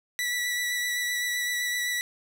sawtooth tone with vibrato, 1957 Hz, B6, 16 cents flat, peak -23 dBFS, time 0.19-2.01 s, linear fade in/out 0 ms, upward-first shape sine, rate 7.8 Hz, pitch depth 14 cents each way, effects none

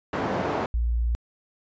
white band-pass noise, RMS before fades -27 dBFS, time 0.13-0.66 s, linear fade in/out 2 ms, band 110 to 770 Hz, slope 12 dB/octave
sine tone, 58.27 Hz, A#1, in tune, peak -21 dBFS, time 0.74-1.15 s, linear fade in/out 0 ms
effects resampled to 16000 Hz

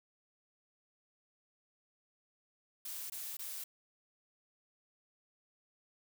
blue noise bursts, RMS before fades -43 dBFS, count 3, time 2.85-3.64 s, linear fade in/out 5 ms, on 250 ms, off 20 ms, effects none

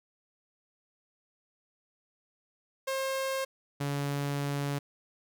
sawtooth tone pair in turn, 534 / 142.18 Hz, C5 / C#3, +35 / +44 cents, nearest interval octave + major seventh, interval 2291 cents, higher first, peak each -26 dBFS, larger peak neither, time 2.87-3.45 / 3.8-4.79 s, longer second, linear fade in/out 10 ms, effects none

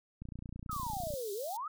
click train, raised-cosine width 5 ms, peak -31 dBFS, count 28, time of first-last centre 0.22-1.138 s, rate 29.4 Hz
sine exponential two-way sweep, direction down then up, 1327 to 388.3 to 1327 Hz, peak -36 dBFS, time 0.69-1.68 s, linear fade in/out 5 ms, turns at 1.33 s
white high-pass noise, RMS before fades -47 dBFS, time 0.71-1.57 s, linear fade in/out 5 ms, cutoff 3500 Hz, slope 48 dB/octave
effects none

